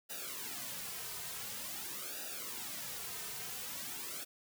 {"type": "noise with flanger", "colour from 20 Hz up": "white", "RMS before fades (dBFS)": -43, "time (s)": [0.09, 4.25], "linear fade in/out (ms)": 20, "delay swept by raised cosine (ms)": [0.92, 3.62], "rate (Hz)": 0.47, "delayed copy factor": -0.85, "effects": []}